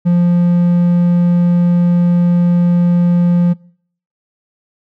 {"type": "tone", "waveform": "triangle", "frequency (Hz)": 174.61, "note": "F3", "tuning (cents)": 0, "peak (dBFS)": -6, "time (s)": [0.05, 3.54], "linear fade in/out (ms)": 20, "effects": ["noise-tail reverb RT60 0.6 s tail -25 dB re dry"]}